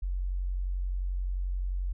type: tone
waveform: sine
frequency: 45.71 Hz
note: F#1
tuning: 20 cents flat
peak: -28 dBFS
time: 0.02-1.93 s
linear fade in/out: 10 ms
effects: none